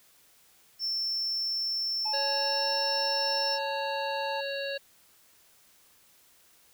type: tone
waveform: triangle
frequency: 5380 Hz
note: E8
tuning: 34 cents sharp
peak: -27 dBFS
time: 0.79-3.59 s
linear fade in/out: 50 ms
type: tone with pitch glide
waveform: triangle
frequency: 860 to 883.2 Hz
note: A5 to A5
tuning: -40 to +6 cents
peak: -31 dBFS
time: 2.05-4.41 s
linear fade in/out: 10 ms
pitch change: +46 cents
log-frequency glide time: 2.33-2.76 s
type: harmonic tone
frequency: 554.4 Hz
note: C#5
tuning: in tune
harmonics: 1 / 3 / 5 / 7 / 8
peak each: -33 / -38 / -40 / -41 / -42 dBFS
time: 2.13-4.78 s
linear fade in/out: 10 ms
effects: white hiss -61 dBFS RMS until 6.73 s